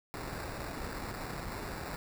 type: noise with sample-and-hold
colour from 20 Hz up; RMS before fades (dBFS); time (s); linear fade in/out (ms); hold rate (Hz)
pink; -40; 0.14-1.96; 0; 3150
effects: none